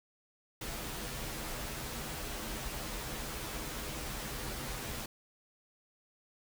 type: noise with comb filter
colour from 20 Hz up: pink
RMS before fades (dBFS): -40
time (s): 0.61-5.06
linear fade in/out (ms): 5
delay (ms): 11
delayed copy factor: -0.65
effects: none